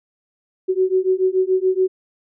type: beating tone pair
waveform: sine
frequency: 370.9 / 377.9 Hz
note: F#4 / F#4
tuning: +4 / +37 cents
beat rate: 7 Hz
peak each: -18 dBFS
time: 0.68-1.88 s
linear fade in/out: 20 ms
effects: none